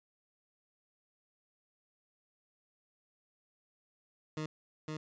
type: tone with echo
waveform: 20% pulse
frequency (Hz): 154.8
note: D#3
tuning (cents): -9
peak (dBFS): -31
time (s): 4.37-4.46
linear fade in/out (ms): 2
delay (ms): 510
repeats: 1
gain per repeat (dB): -2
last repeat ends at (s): 4.97
effects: resampled to 16000 Hz